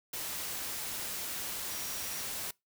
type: tone in noise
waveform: sine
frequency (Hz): 5700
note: F8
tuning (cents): +34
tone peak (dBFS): -46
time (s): 1.7-2.23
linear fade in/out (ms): 5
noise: white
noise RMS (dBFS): -38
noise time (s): 0.13-2.51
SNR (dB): -11
effects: noise-tail reverb RT60 0.2 s tail -24 dB re dry